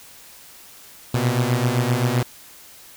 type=beating tone pair; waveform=sawtooth; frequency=119 / 126.7 Hz; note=A#2 / B2; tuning=+36 / +45 cents; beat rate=7.7 Hz; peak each=-17 / -17 dBFS; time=1.14-2.23 s; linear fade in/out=5 ms; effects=white hiss -45 dBFS RMS until 2.96 s